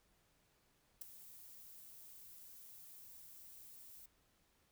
violet noise with ADSR envelope, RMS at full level -42 dBFS, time 1.01-4.06 s, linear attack 8 ms, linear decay 7 ms, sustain -15 dB, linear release 4 ms, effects pink hiss -75 dBFS RMS until 4.71 s

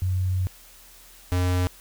sine / square tone pair in turn, 92.5 / 90.13 Hz, F#2 / F#2, 0 / -45 cents, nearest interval unison, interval 45 cents, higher first, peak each -21 dBFS, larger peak neither, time 0.02-0.47 / 1.32-1.67 s, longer first, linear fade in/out 0 ms, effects added 40 Hz sine -54 dBFS peak until 1.8 s + white hiss -50 dBFS RMS until 1.8 s

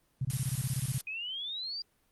sine tone bursts, 130.81 Hz, C3, in tune, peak -28 dBFS, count 13, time 0.21-0.982 s, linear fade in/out 5 ms, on 40 ms, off 21 ms
blue noise, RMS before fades -36 dBFS, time 0.3-1.01 s, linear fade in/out 0 ms
sine exponential sweep, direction up, 2479 to 4817 Hz, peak -35 dBFS, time 1.07-1.82 s, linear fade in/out 2 ms
effects pink hiss -71 dBFS RMS until 2.11 s + Opus 32 kbps

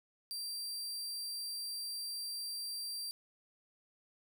sawtooth tone, 4711 Hz, D8, 5 cents sharp, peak -36 dBFS, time 0.31-3.11 s, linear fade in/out 0 ms, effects 12-bit

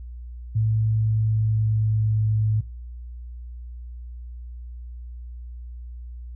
sine tone with pitch glide, 110 to 108.17 Hz, A2 to A2, 0 to -29 cents, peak -18 dBFS, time 0.55-2.61 s, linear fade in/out 10 ms, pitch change -29 cents, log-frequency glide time 0.94-2.25 s, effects noise-tail reverb RT60 0.4 s tail -24 dB re dry + added 60 Hz sine -34 dBFS peak until 6.35 s

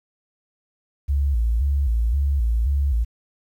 sine tone with vibrato, 63.2 Hz, B1, 41 cents sharp, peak -17 dBFS, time 1.08-3.05 s, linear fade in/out 20 ms, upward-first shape square, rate 1.9 Hz, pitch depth 180 cents each way, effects 9-bit

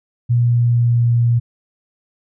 sine tone with pitch glide, 120 to 118.55 Hz, B2 to A#2, -49 to +30 cents, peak -11 dBFS, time 0.29-1.4 s, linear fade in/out 20 ms, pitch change -21 cents, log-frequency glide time 0.4-1.12 s, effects none

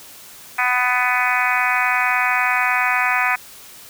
harmonic tone, 249.1 Hz, B3, 15 cents sharp, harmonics 3 / 4 / 5 / 6 / 7 / 8 / 9 / 10, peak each -24 / -24 / -24 / -24 / -24 / -24 / -24 / -24 dBFS, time 0.58-3.36 s, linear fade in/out 10 ms, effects white hiss -41 dBFS RMS until 3.89 s

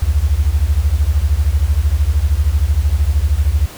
sine beating tone pair, 66.3 / 79.3 Hz, C2 / D#2, +23 / +33 cents, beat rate 13 Hz, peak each -14 dBFS, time 0.02-3.66 s, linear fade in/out 5 ms, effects pink hiss -35 dBFS RMS until 3.77 s

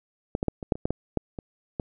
clicks, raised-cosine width 2 ms, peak -12 / -12 / -10 / -21 / -7 / -23 / -11 / -13 / -10 / -21 / -15 dBFS, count 11, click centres 0.351 / 0.429 / 0.483 / 0.628 / 0.722 / 0.755 / 0.855 / 0.906 / 1.173 / 1.388 / 1.798 s, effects none

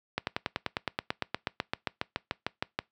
slowing click train, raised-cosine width 0.3 ms, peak -12 dBFS, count 22, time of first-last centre 0.18-2.79 s, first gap 91 ms, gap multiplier 1.03, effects noise-tail reverb RT60 0.2 s tail -24 dB re dry + high-pass 80 Hz 12 dB/octave

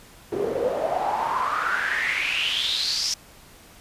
pink noise with band-pass filter sweep, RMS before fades -25 dBFS, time 0.32-3.14 s, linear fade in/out 2 ms, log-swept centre 380 to 5600 Hz, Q 7.5, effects pink hiss -49 dBFS RMS until 3.8 s + resampled to 32000 Hz

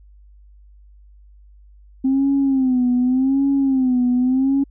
sine tone with vibrato, 261.6 Hz, C4, in tune, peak -13 dBFS, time 2.04-4.64 s, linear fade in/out 10 ms, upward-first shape sine, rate 0.86 Hz, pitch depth 100 cents each way, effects tanh soft clip ceiling -10 dBFS + added 50 Hz sine -44 dBFS peak until 4.7 s

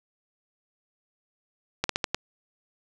slowing click train, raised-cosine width 0.2 ms, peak -7 dBFS, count 5, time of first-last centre 1.84-2.146 s, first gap 53 ms, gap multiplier 1.25, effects none

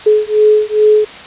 sine beating tone pair, 424.5 / 426.9 Hz, G#4 / G#4, +38 / +48 cents, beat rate 2.4 Hz, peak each -10 dBFS, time 0.06-1.05 s, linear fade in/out 10 ms, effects white hiss -31 dBFS RMS until 1.26 s + resampled to 8000 Hz

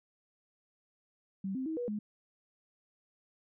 sine tone with pitch steps, 193 / 261.2 / 319.3 / 485.1 / 210 Hz, G3 / C4 / D#4 / B4 / G#3, -27 / -3 / +45 / -31 / +19 cents, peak -33 dBFS, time 1.44-1.99 s, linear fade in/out 5 ms, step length 110 ms, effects none

